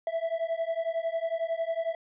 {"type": "beating tone pair", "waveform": "triangle", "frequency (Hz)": [655, 666], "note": ["E5", "E5"], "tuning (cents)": [-11, 18], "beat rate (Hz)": 11, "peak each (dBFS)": -29, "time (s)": [0.07, 1.95], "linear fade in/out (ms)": 2, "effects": ["resampled to 8000 Hz"]}